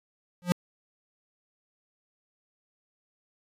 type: tone with exponential growth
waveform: square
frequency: 177.3 Hz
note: F3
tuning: 26 cents sharp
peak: -17 dBFS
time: 0.42-0.52 s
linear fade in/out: 0 ms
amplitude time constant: 21 ms
effects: resampled to 32000 Hz